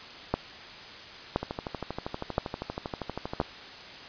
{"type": "two click trains", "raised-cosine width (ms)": 1, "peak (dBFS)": [-18, -10], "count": [26, 4], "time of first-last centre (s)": [[1.43, 3.414], [0.34, 3.401]], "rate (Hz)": [12.6, 0.98], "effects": ["white hiss -44 dBFS RMS until 4.08 s", "resampled to 11025 Hz"]}